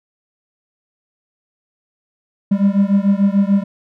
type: beating tone pair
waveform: triangle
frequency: 196 / 202.8 Hz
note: G3 / G#3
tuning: 0 / -41 cents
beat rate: 6.8 Hz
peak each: -12 / -13 dBFS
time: 2.51-3.64 s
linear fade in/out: 10 ms
effects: none

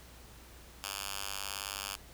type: tone with high-pass filter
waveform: 5% pulse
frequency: 99 Hz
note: G2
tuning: 18 cents sharp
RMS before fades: -40 dBFS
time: 0.83-1.96 s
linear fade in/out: 10 ms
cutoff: 1900 Hz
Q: 0.5
effects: added 60 Hz sine -55 dBFS peak until 2.13 s + pink hiss -55 dBFS RMS until 2.13 s

